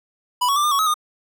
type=tone with pitch steps; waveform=square; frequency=988 / 1116 / 1178 / 1206 / 1117 / 1278 / 1223 Hz; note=B5 / C#6 / D6 / D6 / C#6 / D#6 / D#6; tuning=0 / +11 / +5 / +46 / +13 / +46 / -30 cents; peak=-17 dBFS; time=0.41-0.942 s; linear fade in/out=10 ms; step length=76 ms; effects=none